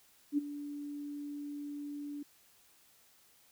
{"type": "tone with ADSR envelope", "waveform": "sine", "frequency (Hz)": 290, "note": "D4", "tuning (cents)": -22, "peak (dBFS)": -25, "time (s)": [0.32, 2.23], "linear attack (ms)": 58, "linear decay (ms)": 18, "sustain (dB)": -14, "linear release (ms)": 6, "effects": ["white hiss -65 dBFS RMS until 3.51 s"]}